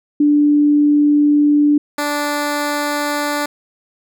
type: tone pair in turn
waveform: sine / 10% pulse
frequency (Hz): 293.7 / 292.6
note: D4 / D4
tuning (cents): 0 / -6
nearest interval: unison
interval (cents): 6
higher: first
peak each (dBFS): -9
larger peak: neither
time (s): 0.2-1.78 / 1.98-3.46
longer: first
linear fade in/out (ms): 5
effects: none